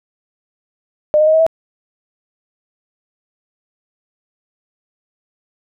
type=tone with pitch steps; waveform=sine; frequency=605 / 616.3 / 627.8 / 639.5 / 651.4 Hz; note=D#5 / D#5 / D#5 / D#5 / E5; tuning=-49 / -17 / +15 / +47 / -21 cents; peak=-8 dBFS; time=1.14-1.465 s; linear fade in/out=0 ms; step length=65 ms; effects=none